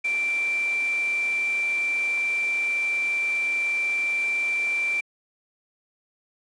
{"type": "tone in noise", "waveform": "sine", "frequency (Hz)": 2349, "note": "D7", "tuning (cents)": 0, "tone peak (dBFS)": -22, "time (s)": [0.04, 5.01], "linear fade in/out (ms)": 10, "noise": "pink", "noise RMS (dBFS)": -40, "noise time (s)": [0.04, 5.01], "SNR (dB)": 15, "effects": ["high-pass 400 Hz 12 dB/octave", "resampled to 22050 Hz"]}